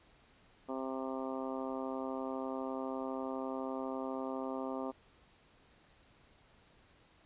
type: harmonic tone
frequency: 132 Hz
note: C3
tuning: 16 cents sharp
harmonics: 2 / 3 / 4 / 5 / 6 / 7 / 8 / 9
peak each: -40 / -44 / -43 / -45 / -48 / -48 / -50 / -49 dBFS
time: 0.68-4.92 s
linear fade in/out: 20 ms
effects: pink hiss -65 dBFS RMS until 7.25 s + resampled to 8000 Hz